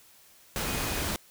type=tone in noise; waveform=sine; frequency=2489 Hz; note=D#7; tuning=in tune; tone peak=-42 dBFS; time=0.66-1.02 s; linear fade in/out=0 ms; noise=pink; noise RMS=-31 dBFS; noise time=0.56-1.16 s; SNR=-14 dB; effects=white hiss -57 dBFS RMS until 1.3 s